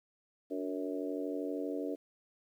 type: harmonic tone with a mistuned harmonic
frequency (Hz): 92.5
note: F#2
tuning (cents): 0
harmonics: 3 / 4 / 5 / 6 / 7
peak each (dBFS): -37 / -42 / -40 / -44 / -45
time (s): 0.5-1.96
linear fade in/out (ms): 20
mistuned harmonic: 3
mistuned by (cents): +72
effects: 11-bit

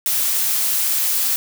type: noise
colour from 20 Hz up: blue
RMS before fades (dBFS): -19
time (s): 0.06-1.36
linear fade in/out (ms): 0
effects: none

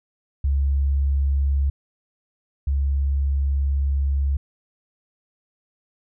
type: tone pair in turn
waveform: sine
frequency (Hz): 69.3 / 69.3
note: C#2 / C#2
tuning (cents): 0 / 0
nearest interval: unison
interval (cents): 0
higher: neither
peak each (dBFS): -17 / -18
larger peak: first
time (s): 0.44-1.7 / 2.67-4.37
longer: second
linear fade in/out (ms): 5
effects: none

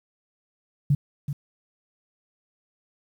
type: tone with echo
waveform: sine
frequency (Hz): 143.1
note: D3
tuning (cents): -45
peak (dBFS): -16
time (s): 0.9-0.95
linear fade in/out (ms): 5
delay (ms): 380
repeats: 1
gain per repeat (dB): -9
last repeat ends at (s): 1.33
effects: 9-bit

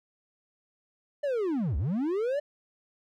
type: linear two-way sweep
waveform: triangle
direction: down then up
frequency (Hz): 600 to 59.4 to 600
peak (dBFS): -24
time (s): 1.23-2.4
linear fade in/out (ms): 10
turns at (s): 1.77
effects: none

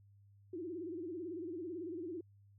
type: tone with vibrato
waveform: sine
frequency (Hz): 341.5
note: F4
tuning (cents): -39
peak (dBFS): -40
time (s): 0.53-2.21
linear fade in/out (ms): 5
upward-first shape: sine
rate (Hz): 18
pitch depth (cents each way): 150
effects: added 100 Hz sine -61 dBFS peak until 2.58 s

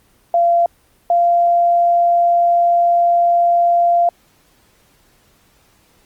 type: tone pair in turn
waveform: sine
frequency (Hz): 687 / 691.8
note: F5 / F5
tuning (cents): -29 / -17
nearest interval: unison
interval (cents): 12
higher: second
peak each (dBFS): -10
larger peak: neither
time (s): 0.34-0.66 / 1.1-4.09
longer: second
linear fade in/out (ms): 2
effects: pink hiss -55 dBFS RMS until 6.05 s + Opus 24 kbps

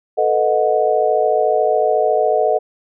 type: chord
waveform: sine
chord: B dominant seventh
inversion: third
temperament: equal with one note detuned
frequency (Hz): 440 / 493.9 / 622.3 / 730.6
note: A4 / B4 / D#5 / F#5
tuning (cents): 0 / 0 / 0 / -22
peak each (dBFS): -18 / -21 / -17 / -18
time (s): 0.17-2.59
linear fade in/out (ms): 20
effects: none

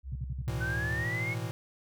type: tone with pitch glide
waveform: sine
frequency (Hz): 66 to 74.51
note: C2 to D2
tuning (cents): +16 to +26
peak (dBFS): -36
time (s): 0.03-1.07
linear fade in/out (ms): 50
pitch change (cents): +210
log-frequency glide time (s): 0.62-0.9
type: tone bursts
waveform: sine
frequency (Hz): 126.2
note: B2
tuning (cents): +38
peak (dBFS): -32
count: 6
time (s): 0.12-0.595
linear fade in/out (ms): 5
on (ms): 35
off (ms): 53
type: chord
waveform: square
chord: A suspended second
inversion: none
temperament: equal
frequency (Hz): 110 / 123.47 / 164.81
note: A2 / B2 / E3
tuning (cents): 0 / 0 / 0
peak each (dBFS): -36 / -38 / -41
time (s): 0.48-1.51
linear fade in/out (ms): 0
type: exponential sweep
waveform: sine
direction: up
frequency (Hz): 1496 to 2217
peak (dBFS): -32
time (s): 0.6-1.35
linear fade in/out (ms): 20
effects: none

